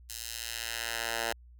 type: tone with high-pass filter sweep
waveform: 10% pulse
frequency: 115.2 Hz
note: A#2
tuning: 20 cents flat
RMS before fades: -36 dBFS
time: 0.09-1.33 s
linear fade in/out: 10 ms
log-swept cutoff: 5600 to 760 Hz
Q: 0.75
effects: added 60 Hz sine -51 dBFS peak until 1.59 s